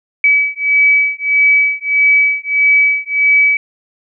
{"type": "beating tone pair", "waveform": "sine", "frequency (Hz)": [2285, 2286.6], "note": ["D7", "D7"], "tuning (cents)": [-48, -47], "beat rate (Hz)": 1.6, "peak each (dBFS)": -12, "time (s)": [0.24, 3.57], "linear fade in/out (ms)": 2, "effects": []}